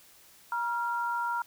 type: tone pair together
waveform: sine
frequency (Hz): 952.3 / 1385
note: A#5 / F6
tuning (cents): +37 / -15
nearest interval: tritone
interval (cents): 648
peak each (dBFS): -30 / -32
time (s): 0.52-1.42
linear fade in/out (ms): 2
effects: white hiss -57 dBFS RMS until 1.46 s